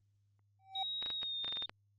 triangle tone with exponential growth, 770 Hz, G5, 31 cents flat, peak -32 dBFS, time 0.59-0.83 s, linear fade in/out 5 ms, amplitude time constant 51 ms
sine tone with pitch glide, 3799 to 3653 Hz, A#7 to A#7, +32 to -36 cents, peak -37 dBFS, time 0.75-1.66 s, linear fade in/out 5 ms, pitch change -68 cents, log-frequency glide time 1.13-1.37 s
clicks, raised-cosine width 0.3 ms, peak -28 dBFS, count 10, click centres 1.026 / 1.061 / 1.103 / 1.231 / 1.446 / 1.479 / 1.525 / 1.571 / 1.624 / 1.695 s
effects added 101 Hz sine -70 dBFS peak until 1.98 s + Opus 24 kbps

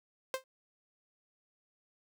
sawtooth tone with exponential decay, 524 Hz, C5, 2 cents sharp, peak -25 dBFS, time 0.34-0.44 s, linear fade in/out 1 ms, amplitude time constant 20 ms, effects none

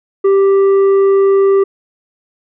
triangle tone with tanh clipping, 392 Hz, G4, in tune, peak -8 dBFS, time 0.24-1.64 s, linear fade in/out 10 ms, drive 10 dB, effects none

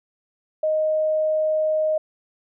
sine tone, 622.3 Hz, D#5, in tune, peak -18 dBFS, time 0.63-1.98 s, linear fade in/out 5 ms, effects none

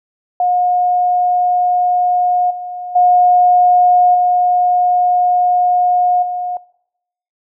sine tone with level steps, 719 Hz, F#5, 50 cents flat, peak -11 / -23 / -7 / -10 / -18 dBFS, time 0.4-6.57 s, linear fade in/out 2 ms, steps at 2.5 / 2.95 / 4.14 / 6.22 s, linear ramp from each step 10 ms, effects noise-tail reverb RT60 0.8 s tail -22 dB re dry

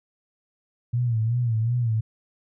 sine tone with vibrato, 116.5 Hz, A#2, 1 cent flat, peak -20 dBFS, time 0.93-2.01 s, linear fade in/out 10 ms, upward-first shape sine, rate 2.7 Hz, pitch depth 100 cents each way, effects none

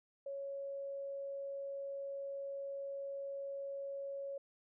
sine tone, 554.4 Hz, C#5, in tune, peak -40 dBFS, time 0.26-4.38 s, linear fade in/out 5 ms, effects none

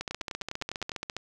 two click trains, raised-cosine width 0.2 ms, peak -16 / -17 dBFS, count 18 / 9, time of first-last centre 0.01-1.166 / 0.11-0.918 s, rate 14.7 / 9.9 Hz, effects none

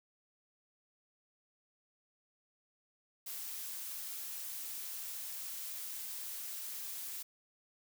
blue noise, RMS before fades -43 dBFS, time 3.26-7.23 s, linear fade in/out 10 ms, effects none

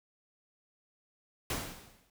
pink noise with exponential decay, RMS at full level -32 dBFS, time 1.5-2.1 s, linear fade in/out 2 ms, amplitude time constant 130 ms, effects none

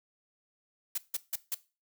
blue noise bursts, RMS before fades -32 dBFS, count 4, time 0.95-1.546 s, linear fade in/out 5 ms, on 29 ms, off 160 ms, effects noise-tail reverb RT60 0.3 s tail -18 dB re dry

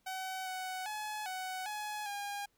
sawtooth tone with pitch steps, 755 / 746 / 850 / 747 / 843 / 811 Hz, F#5 / F#5 / G#5 / F#5 / G#5 / G#5, +35 / +14 / +40 / +16 / +26 / -41 cents, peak -34 dBFS, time 0.06-2.46 s, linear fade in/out 10 ms, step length 400 ms, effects pink hiss -75 dBFS RMS until 2.57 s

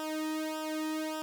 sawtooth tone with flanger, 311.8 Hz, D#4, 4 cents sharp, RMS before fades -35 dBFS, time 0-1.22 s, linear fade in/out 0 ms, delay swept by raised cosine 0.46 to 1.41 ms, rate 1.7 Hz, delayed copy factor -0.9, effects none

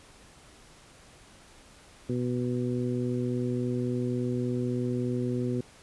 harmonic tone, 123.47 Hz, B2, in tune, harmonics 1 / 2 / 3 / 4, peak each -31 / -30 / -33 / -39 dBFS, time 2.09-5.61 s, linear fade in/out 5 ms, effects pink hiss -54 dBFS RMS until 5.82 s + resampled to 24000 Hz

